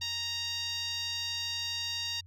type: tone with band-pass filter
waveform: 10% pulse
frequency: 932.3 Hz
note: A#5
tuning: in tune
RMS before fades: -35 dBFS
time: 0.01-2.21 s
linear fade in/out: 10 ms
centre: 4200 Hz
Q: 1.7
effects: added 90 Hz sine -50 dBFS peak until 2.26 s